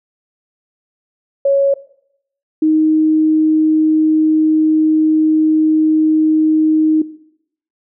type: tone pair in turn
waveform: sine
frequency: 554.4 / 312.4 Hz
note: C#5 / D#4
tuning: 0 / +7 cents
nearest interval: minor seventh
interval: 993 cents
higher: first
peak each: -9 dBFS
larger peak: neither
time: 1.45-1.74 / 2.62-7.02 s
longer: second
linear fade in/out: 5 ms
effects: noise-tail reverb RT60 0.7 s tail -17 dB re dry